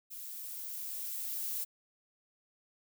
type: noise with level ramp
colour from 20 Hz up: violet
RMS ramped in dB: -45 to -36 dBFS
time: 0.1-1.65 s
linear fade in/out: 20 ms
effects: none